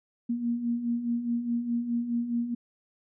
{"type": "beating tone pair", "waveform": "sine", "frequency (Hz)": [233.1, 237.9], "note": ["A#3", "A#3"], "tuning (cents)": [0, 35], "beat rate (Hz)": 4.8, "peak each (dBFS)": [-34, -27], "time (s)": [0.29, 2.55], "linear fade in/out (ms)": 10, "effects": []}